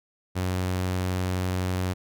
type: tone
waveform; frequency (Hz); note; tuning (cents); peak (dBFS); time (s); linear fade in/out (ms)
sawtooth; 91.9; F#2; -11; -21; 0.35-1.94; 20
effects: none